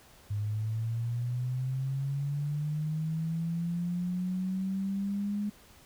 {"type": "linear sweep", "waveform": "sine", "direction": "up", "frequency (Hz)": [102.1, 207.6], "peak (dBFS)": -29, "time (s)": [0.3, 5.5], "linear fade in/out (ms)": 10, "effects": ["pink hiss -57 dBFS RMS until 5.85 s"]}